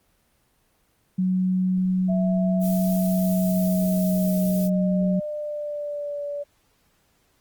sine tone, 185.1 Hz, F#3, 1 cent sharp, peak -19 dBFS, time 1.18-5.2 s, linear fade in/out 10 ms
sine tone with pitch glide, 659.3 to 577.3 Hz, E5 to D5, 0 to -30 cents, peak -27 dBFS, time 2.08-6.44 s, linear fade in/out 20 ms, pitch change -230 cents, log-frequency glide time 2.96-6.23 s
violet noise, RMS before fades -35 dBFS, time 2.6-4.7 s, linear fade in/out 50 ms
effects pink hiss -65 dBFS RMS until 7.4 s + Opus 24 kbps

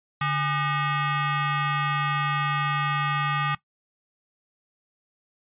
sawtooth ring-modulated tone, 680 Hz, F5, 46 cents flat, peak -16 dBFS, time 0.21-3.55 s, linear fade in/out 5 ms, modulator 534 Hz, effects noise-tail reverb RT60 0.1 s tail -18 dB re dry + resampled to 8000 Hz

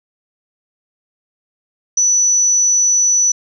sine tone, 5950 Hz, F#8, 9 cents sharp, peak -10 dBFS, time 1.97-3.32 s, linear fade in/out 5 ms, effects none

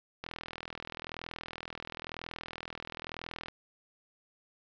click train, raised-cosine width 0.3 ms, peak -23 dBFS, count 134, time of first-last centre 0.24-3.484 s, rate 41 Hz, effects resampled to 16000 Hz + 10-bit

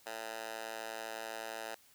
10% pulse tone with high-pass filter, 111.8 Hz, A2, 28 cents sharp, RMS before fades -43 dBFS, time 0.06-1.75 s, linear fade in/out 5 ms, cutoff 760 Hz, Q 1.2, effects white hiss -64 dBFS RMS until 1.94 s

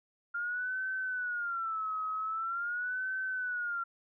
sine tone with vibrato, 1396.9 Hz, F6, in tune, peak -32 dBFS, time 0.34-3.84 s, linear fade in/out 10 ms, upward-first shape sine, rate 0.44 Hz, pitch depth 160 cents each way, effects none

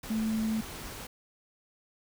sine tone in noise, 220 Hz, A3, in tune, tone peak -27 dBFS, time 0.1-0.61 s, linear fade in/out 5 ms, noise pink, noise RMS -42 dBFS, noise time 0.03-1.07 s, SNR +12 dB, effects none

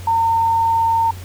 sine tone, 911 Hz, A#5, 40 cents flat, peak -13 dBFS, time 0.07-1.11 s, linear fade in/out 5 ms, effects added 91 Hz sine -30 dBFS peak until 1.24 s + pink hiss -40 dBFS RMS until 1.24 s

